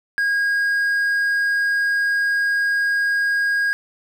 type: tone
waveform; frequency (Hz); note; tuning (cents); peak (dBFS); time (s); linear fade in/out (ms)
triangle; 1634; G#6; -29; -15; 0.18-3.73; 0
effects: none